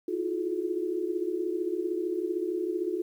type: tone cluster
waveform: sine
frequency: 326.6 / 344.1 / 359.8 / 426.2 Hz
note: E4 / F4 / F#4 / G#4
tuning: -16 / -26 / -48 / +45 cents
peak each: -34 / -37 / -30 / -35 dBFS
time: 0.08-3.02 s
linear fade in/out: 5 ms
effects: 10-bit